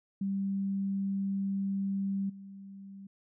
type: tone with level steps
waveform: sine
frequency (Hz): 196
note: G3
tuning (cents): 0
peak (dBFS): -29 / -44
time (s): 0.21-3.07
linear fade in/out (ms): 5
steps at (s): 2.29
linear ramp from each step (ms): 10
effects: none